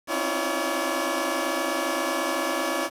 15% pulse tone cluster, 261 / 270.9 / 320.4 / 348.3 / 569 Hz, C4 / C#4 / E4 / F4 / C#5, -4 / -40 / -49 / -5 / +45 cents, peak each -31 / -27 / -24 / -25 / -22 dBFS, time 0.07-2.9 s, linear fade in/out 50 ms, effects resampled to 32000 Hz + 8-bit

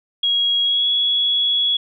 sine tone with pitch glide, 3300 to 3362 Hz, G#7 to G#7, -12 to +20 cents, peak -15 dBFS, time 0.23-1.77 s, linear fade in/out 5 ms, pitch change +32 cents, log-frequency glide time 0.64-0.88 s, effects none

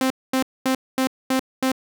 sawtooth tone bursts, 261.6 Hz, C4, in tune, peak -14 dBFS, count 6, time 0.01-1.718 s, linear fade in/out 2 ms, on 93 ms, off 230 ms, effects none

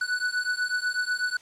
square beating tone pair, 1480 / 1488.1 Hz, F#6 / F#6, 0 / +9 cents, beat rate 8.1 Hz, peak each -29 / -29 dBFS, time 0.01-1.37 s, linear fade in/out 5 ms, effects white hiss -54 dBFS RMS until 1.41 s + low-pass 7000 Hz 12 dB/octave

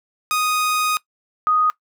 sawtooth / sine tone pair in turn, 1244.5 / 1244.5 Hz, D#6 / D#6, 0 / 0 cents, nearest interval unison, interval 0 cents, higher neither, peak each -14 dBFS, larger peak neither, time 0.31-0.97 / 1.47-1.7 s, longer first, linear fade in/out 0 ms, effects noise-tail reverb RT60 0.1 s tail -20 dB re dry

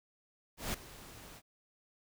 pink noise with ADSR envelope, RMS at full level -35 dBFS, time 0.57-1.42 s, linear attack 170 ms, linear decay 5 ms, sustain -17 dB, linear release 53 ms, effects none

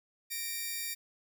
5% pulse tone pair together, 1855.5 / 2344 Hz, A#6 / D7, -9 / -4 cents, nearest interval major third, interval 405 cents, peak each -29 / -27 dBFS, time 0.3-0.95 s, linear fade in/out 20 ms, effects none

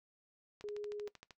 click train, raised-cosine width 0.2 ms, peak -34 dBFS, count 10, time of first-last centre 0.61-1.308 s, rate 12.9 Hz
sine tone, 415.3 Hz, G#4, in tune, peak -40 dBFS, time 0.64-1.08 s, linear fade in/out 0 ms
effects noise-tail reverb RT60 0.1 s tail -17 dB re dry

